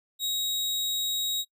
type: tone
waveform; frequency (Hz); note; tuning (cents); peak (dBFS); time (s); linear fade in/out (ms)
sawtooth; 3800; A#7; +33; -24; 0.19-1.45; 50
effects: noise-tail reverb RT60 0.1 s tail -21 dB re dry